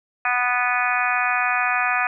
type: harmonic tone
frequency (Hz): 246.9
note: B3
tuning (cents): 0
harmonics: 3 / 4 / 5 / 6 / 7 / 8 / 9 / 10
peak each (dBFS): -25 / -30 / -25 / -26 / -26 / -31 / -31 / -25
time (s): 0.25-2.07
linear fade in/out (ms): 2
effects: none